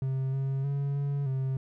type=tone with pitch steps; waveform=triangle; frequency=132.9 / 135.3 / 140.5 / 141.5 / 132.8 Hz; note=C3 / C#3 / C#3 / C#3 / C3; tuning=+27 / -42 / +24 / +36 / +26 cents; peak=-25 dBFS; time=0.02-1.57 s; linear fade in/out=2 ms; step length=310 ms; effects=none